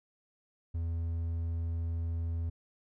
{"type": "tone", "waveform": "triangle", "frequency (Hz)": 83.3, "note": "E2", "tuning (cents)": 19, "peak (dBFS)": -29, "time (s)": [0.74, 2.5], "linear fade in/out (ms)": 10, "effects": []}